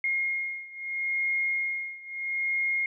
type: beating tone pair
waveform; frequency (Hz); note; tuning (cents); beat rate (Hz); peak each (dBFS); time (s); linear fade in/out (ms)
sine; 2142 / 2142.76; C7 / C7; +40 / +41; 0.76; -29 / -31; 0.04-2.86; 2
effects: none